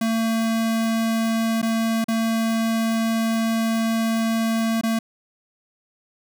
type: tone with dropouts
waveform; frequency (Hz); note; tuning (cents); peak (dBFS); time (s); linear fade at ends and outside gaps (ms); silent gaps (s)
square; 225.6; A3; +44; -20; 0.01-4.99; 5; 1.617-1.627 / 2.043-2.083 / 4.812-4.834
effects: none